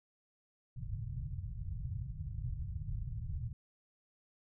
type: low-pass noise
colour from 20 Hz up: white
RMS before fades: -40 dBFS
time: 0.76-3.53 s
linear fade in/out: 5 ms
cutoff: 140 Hz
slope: 48 dB/octave
effects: none

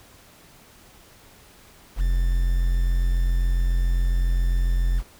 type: tone with quantisation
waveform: triangle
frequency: 43.65 Hz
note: F1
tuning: in tune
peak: -16 dBFS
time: 1.96-5.03 s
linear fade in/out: 50 ms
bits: 7
effects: pink hiss -51 dBFS RMS until 5.19 s

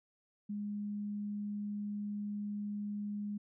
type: tone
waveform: sine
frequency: 206.3 Hz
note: G#3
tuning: 11 cents flat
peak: -36 dBFS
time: 0.49-3.38 s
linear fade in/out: 10 ms
effects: none

